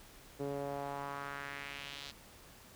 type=tone with band-pass filter sweep; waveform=sawtooth; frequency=140.8 Hz; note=C#3; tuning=27 cents sharp; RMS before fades=-42 dBFS; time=0.39-2.12 s; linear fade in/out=20 ms; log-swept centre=410 to 4200 Hz; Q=2.1; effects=pink hiss -57 dBFS RMS until 2.75 s